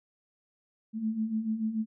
sine beating tone pair, 214.7 / 221.6 Hz, A3 / A3, -42 / +13 cents, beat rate 6.9 Hz, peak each -35 / -29 dBFS, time 0.93-1.86 s, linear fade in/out 50 ms, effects none

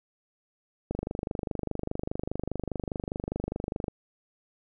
click train, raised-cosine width 2 ms, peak -17 dBFS, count 75, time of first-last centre 0.91-3.882 s, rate 24.9 Hz, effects none

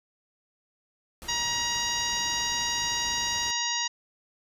pink noise, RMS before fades -43 dBFS, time 1.22-3.51 s, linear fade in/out 0 ms
harmonic tone, 950 Hz, A#5, 33 cents sharp, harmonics 1 / 2 / 3 / 4 / 5 / 6 / 7, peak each -34 / -34 / -34 / -34 / -34 / -34 / -34 dBFS, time 1.28-3.88 s, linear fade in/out 10 ms
effects resampled to 32000 Hz

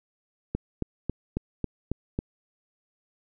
click train, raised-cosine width 3 ms, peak -14 dBFS, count 7, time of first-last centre 0.55-2.189 s, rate 3.66 Hz, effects none

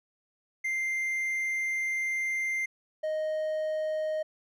triangle tone pair in turn, 2093 / 622.3 Hz, C7 / D#5, 0 / 0 cents, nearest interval octave + major sixth, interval 2100 cents, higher first, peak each -26 dBFS, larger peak neither, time 0.64-2.66 / 3.03-4.23 s, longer first, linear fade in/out 10 ms, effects none

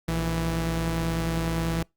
sawtooth tone pair together, 58.27 / 164.81 Hz, A#1 / E3, 0 / 0 cents, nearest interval octave + tritone, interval 1800 cents, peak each -26 / -22 dBFS, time 0.08-1.83 s, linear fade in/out 5 ms, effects noise-tail reverb RT60 0.2 s tail -26 dB re dry + Opus 48 kbps

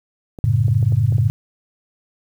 clicks, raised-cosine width 2 ms, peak -20 dBFS, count 6, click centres 0.388 / 0.682 / 0.828 / 0.923 / 1.124 / 1.183 s
sine chord, F# minor, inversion none, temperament equal with one note detuned, 92.5 / 110.77 / 138.59 Hz, F#2 / A2 / C#3, 0 / +12 / 0 cents, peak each -21 / -15 / -19 dBFS, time 0.44-1.3 s, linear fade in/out 0 ms
effects 8-bit

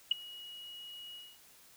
sine tone with ADSR envelope, 2900 Hz, F#7, 35 cents flat, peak -21 dBFS, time 0.11-1.39 s, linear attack 5 ms, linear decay 12 ms, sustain -24 dB, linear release 240 ms, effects white hiss -60 dBFS RMS until 1.76 s

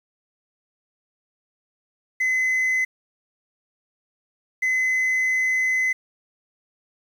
sine tone pair in turn, 2035 / 2035 Hz, C7 / C7, -49 / -49 cents, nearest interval unison, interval 0 cents, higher neither, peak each -16 dBFS, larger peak neither, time 2.2-2.85 / 4.62-5.93 s, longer second, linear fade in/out 10 ms, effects tanh soft clip ceiling -18 dBFS + 8-bit

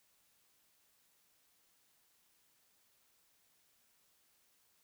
silence, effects white hiss -73 dBFS RMS until 4.83 s

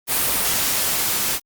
white noise with level ramp, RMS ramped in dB -19 to -22 dBFS, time 0.07-1.4 s, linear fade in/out 50 ms, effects Opus 32 kbps

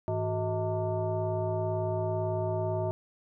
sine tone with frequency modulation, 370 Hz, F#4, in tune, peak -27 dBFS, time 0.08-2.91 s, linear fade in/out 0 ms, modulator 266 Hz, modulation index 1.6, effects none

